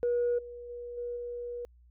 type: tone with level steps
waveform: sine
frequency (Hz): 482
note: B4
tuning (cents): -42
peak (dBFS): -24 / -41 / -38 / -33 / -35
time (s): 0.03-1.65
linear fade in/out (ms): 0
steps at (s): 0.38 / 0.69 / 0.97 / 1.16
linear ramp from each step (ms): 10
effects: tanh soft clip ceiling -22 dBFS + added 60 Hz sine -56 dBFS peak until 1.9 s